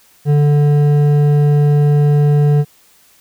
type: tone with hard clipping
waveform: sine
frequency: 146.5 Hz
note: D3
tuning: 4 cents flat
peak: -10 dBFS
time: 0.25-2.65 s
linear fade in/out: 50 ms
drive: 8 dB
effects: white hiss -50 dBFS RMS until 3.2 s